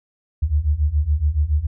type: beating tone pair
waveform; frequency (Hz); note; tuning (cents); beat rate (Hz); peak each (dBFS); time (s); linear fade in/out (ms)
sine; 70.9 / 78; C#2 / D#2; +40 / +5; 7.1; -20 / -18; 0.42-1.67; 10
effects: none